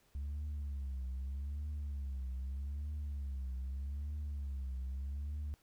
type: tone with vibrato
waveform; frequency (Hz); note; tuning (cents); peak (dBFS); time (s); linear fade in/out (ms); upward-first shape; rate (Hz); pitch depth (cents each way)
sine; 69.2; C#2; -2; -35; 0.15-5.54; 0; triangle; 0.81; 140
effects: tanh soft clip ceiling -36 dBFS + pink hiss -71 dBFS RMS until 5.62 s